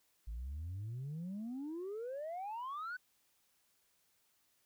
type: exponential sweep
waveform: sine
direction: up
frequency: 51.91 to 1529 Hz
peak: -38 dBFS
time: 0.27-2.97 s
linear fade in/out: 10 ms
effects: tanh soft clip ceiling -38 dBFS + white hiss -75 dBFS RMS until 4.65 s